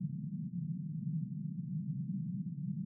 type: band-pass noise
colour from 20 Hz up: white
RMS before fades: -39 dBFS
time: 0-2.85 s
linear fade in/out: 10 ms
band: 140 to 190 Hz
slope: 48 dB/octave
effects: none